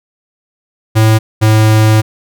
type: tone pair in turn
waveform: square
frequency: 110 / 108.93 Hz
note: A2 / A2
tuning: 0 / -17 cents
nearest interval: unison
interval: 17 cents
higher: first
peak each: -6 dBFS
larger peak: neither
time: 0.95-1.19 / 1.41-2.02 s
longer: second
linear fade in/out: 20 ms
effects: none